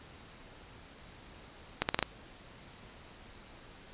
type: accelerating click train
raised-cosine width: 0.3 ms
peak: -11 dBFS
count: 5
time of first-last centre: 1.82-2.027 s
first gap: 69 ms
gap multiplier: 0.81
effects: pink hiss -53 dBFS RMS until 3.93 s + resampled to 8000 Hz